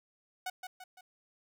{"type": "tone with echo", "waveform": "sawtooth", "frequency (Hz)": 740, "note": "F#5", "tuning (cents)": 0, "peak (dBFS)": -31, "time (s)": [0.46, 0.5], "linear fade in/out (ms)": 5, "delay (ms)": 170, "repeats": 3, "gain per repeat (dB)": -6, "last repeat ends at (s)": 1.01, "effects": ["12-bit"]}